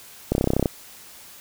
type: clicks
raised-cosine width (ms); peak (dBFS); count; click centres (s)
2; -6; 12; 0.32 / 0.351 / 0.381 / 0.411 / 0.442 / 0.474 / 0.504 / 0.535 / 0.566 / 0.596 / 0.627 / 0.658
effects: white hiss -45 dBFS RMS until 1.4 s